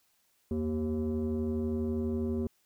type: tone with frequency modulation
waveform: sine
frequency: 234.1 Hz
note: A#3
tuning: 8 cents sharp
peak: -27 dBFS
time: 0.51-2.47 s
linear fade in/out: 2 ms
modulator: 152 Hz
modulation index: 1.1
effects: tanh soft clip ceiling -26 dBFS + white hiss -71 dBFS RMS until 2.65 s

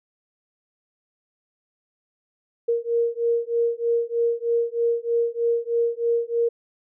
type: beating tone pair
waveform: sine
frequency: 466.2 / 469.4 Hz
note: A#4 / A#4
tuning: 0 / +12 cents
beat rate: 3.2 Hz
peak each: -23 / -23 dBFS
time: 2.68-6.49 s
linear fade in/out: 10 ms
effects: none

